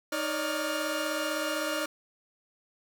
sawtooth tone cluster, 309.8 / 564 / 600 / 1408 Hz, D#4 / C#5 / D5 / F6, -7 / +30 / +37 / +14 cents, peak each -31 dBFS, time 0.12-1.86 s, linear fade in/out 5 ms, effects none

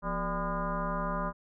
sine tone with frequency modulation, 591 Hz, D5, 11 cents sharp, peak -29 dBFS, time 0.02-1.33 s, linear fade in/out 50 ms, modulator 209 Hz, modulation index 3.5, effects none

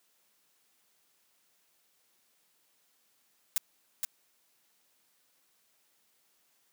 blue noise with echo, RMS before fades -28 dBFS, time 3.56-3.58 s, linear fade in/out 0 ms, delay 470 ms, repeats 1, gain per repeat -4 dB, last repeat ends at 4.05 s, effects white hiss -71 dBFS RMS until 6.72 s + high-pass 150 Hz 12 dB/octave

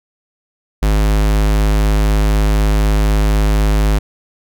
square tone, 52 Hz, G#1, 3 cents sharp, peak -11 dBFS, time 0.82-3.99 s, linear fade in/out 10 ms, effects none

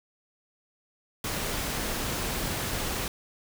pink noise, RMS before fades -31 dBFS, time 1.24-3.08 s, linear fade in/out 2 ms, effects none

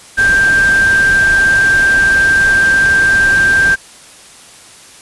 sine tone in noise, 1578 Hz, G6, 11 cents sharp, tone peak -7 dBFS, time 0.17-3.76 s, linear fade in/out 20 ms, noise pink, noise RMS -22 dBFS, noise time 0.17-3.76 s, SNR +12 dB, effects white hiss -38 dBFS RMS until 5.01 s + resampled to 24000 Hz

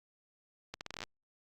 accelerating click train, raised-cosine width 0.2 ms, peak -23 dBFS, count 11, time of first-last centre 0.74-1.037 s, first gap 69 ms, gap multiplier 0.79, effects Opus 48 kbps

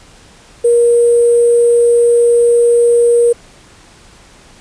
sine tone with sample-and-hold, 474.3 Hz, A#4, 30 cents sharp, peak -6 dBFS, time 0.64-3.33 s, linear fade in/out 10 ms, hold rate 8820 Hz, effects pink hiss -42 dBFS RMS until 4.6 s + resampled to 22050 Hz

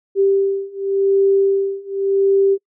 sine beating tone pair, 392 / 392.89 Hz, G4 / G4, 0 / +4 cents, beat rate 0.89 Hz, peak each -17 / -16 dBFS, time 0.15-2.58 s, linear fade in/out 50 ms, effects noise-tail reverb RT60 0.1 s tail -26 dB re dry

